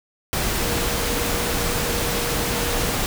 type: tone in noise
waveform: sine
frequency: 475.5 Hz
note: A#4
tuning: 34 cents sharp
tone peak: -30 dBFS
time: 0.6-2.91 s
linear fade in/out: 0 ms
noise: pink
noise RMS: -23 dBFS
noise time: 0.33-3.06 s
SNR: -10 dB
effects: none